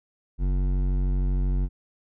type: tone with hard clipping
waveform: sine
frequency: 46.52 Hz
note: F#1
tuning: 10 cents sharp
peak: -23 dBFS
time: 0.38-1.69 s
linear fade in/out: 50 ms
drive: 12 dB
effects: none